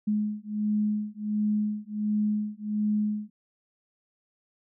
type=beating tone pair; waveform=sine; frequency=210 / 211.4 Hz; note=G#3 / G#3; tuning=+19 / +31 cents; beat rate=1.4 Hz; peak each=-28 dBFS; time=0.07-3.3 s; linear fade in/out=10 ms; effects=none